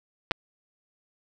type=clicks; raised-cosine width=0.3 ms; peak=-8 dBFS; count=2; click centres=0.311 / 0.317 s; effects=none